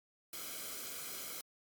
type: noise with comb filter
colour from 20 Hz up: white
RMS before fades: -44 dBFS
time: 0.33-1.41 s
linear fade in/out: 2 ms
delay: 1.1 ms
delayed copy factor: -0.65
effects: MP3 96 kbps